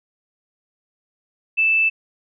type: tone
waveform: sine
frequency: 2639 Hz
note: E7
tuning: 1 cent sharp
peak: -14 dBFS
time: 1.57-1.9 s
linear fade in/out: 20 ms
effects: none